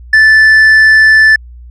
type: tone with tanh clipping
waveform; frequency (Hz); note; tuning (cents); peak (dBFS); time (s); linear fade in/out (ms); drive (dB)
sine; 1754; A6; -6; -3; 0.13-1.36; 5; 4
effects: added 60 Hz sine -29 dBFS peak until 1.7 s